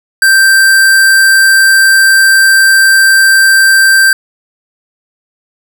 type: tone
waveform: square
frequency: 1568 Hz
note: G6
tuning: in tune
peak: -4 dBFS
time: 0.22-4.13 s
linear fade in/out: 2 ms
effects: none